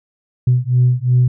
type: beating tone pair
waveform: sine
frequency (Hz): 123.47 / 126.27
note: B2 / B2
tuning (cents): 0 / +39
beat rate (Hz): 2.8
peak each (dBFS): -13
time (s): 0.47-1.28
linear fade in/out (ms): 5
effects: tanh soft clip ceiling -5 dBFS